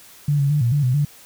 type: tone with pitch steps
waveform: sine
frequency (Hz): 145.9 / 140 / 148.3 / 118.4 / 145.5 / 125.8 / 146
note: D3 / C#3 / D3 / A#2 / D3 / B2 / D3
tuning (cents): -11 / +18 / +17 / +27 / -16 / +32 / -10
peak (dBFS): -15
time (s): 0.28-1.05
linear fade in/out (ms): 5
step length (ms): 110
effects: white hiss -46 dBFS RMS until 1.25 s